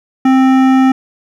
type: tone with hard clipping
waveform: triangle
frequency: 262.7 Hz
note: C4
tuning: 7 cents sharp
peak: -8 dBFS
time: 0.25-0.92 s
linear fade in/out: 5 ms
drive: 18 dB
effects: none